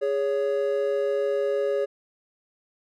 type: tone pair together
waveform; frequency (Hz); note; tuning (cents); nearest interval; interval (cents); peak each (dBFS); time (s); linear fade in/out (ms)
triangle; 412.8 / 559; G#4 / C#5; -10 / +14; perfect fourth; 524; -23; 0.01-1.86; 20
effects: none